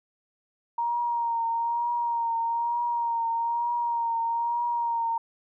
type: tone with vibrato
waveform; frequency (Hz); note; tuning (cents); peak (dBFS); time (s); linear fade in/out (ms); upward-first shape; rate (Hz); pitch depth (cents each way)
sine; 936; A#5; +7; -24; 0.78-5.18; 5; triangle; 1.1; 36
effects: none